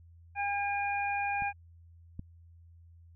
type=harmonic tone; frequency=808 Hz; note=G#5; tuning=48 cents flat; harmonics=1 / 2 / 3; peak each=-31 / -38 / -35 dBFS; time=0.35-1.53 s; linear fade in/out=50 ms
type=clicks; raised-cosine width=5 ms; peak=-32 / -27 dBFS; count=2; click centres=1.422 / 2.194 s
effects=added 84 Hz sine -53 dBFS peak until 3.15 s